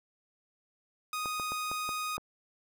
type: tone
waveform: sawtooth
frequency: 1244.5 Hz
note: D#6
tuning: in tune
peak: -29 dBFS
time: 1.13-2.17 s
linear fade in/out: 2 ms
type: clicks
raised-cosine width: 1 ms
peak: -26 dBFS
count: 6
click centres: 1.258 / 1.398 / 1.52 / 1.715 / 1.891 / 2.18 s
effects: none